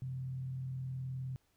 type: tone with frequency modulation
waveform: sine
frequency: 130.2 Hz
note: C3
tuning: 8 cents flat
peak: -37 dBFS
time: 0.02-1.36 s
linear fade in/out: 0 ms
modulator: 39.3 Hz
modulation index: 0.29
effects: pink hiss -75 dBFS RMS until 1.56 s